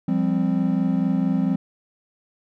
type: chord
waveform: triangle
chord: F suspended second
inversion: none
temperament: equal with one note detuned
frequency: 174.61 / 198.96 / 261.6 Hz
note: F3 / G3 / C4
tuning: 0 / +26 / 0 cents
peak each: -21 dBFS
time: 0.08-1.56 s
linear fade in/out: 5 ms
effects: none